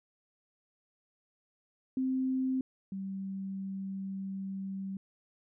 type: tone pair in turn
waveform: sine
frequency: 260.8 / 193.35 Hz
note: C4 / G3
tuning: -5 / -24 cents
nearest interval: perfect fourth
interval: 519 cents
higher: first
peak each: -28 / -35 dBFS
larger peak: first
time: 1.97-2.61 / 2.92-4.97 s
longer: second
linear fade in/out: 2 ms
effects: none